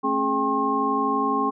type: tone cluster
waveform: sine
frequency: 220.5 / 272.5 / 420 / 795 / 1074 Hz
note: A3 / C#4 / G#4 / G5 / C6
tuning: +4 / -29 / +19 / +24 / +45 cents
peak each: -32 / -26 / -28 / -28 / -23 dBFS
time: 0.03-1.51 s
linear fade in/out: 20 ms
effects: none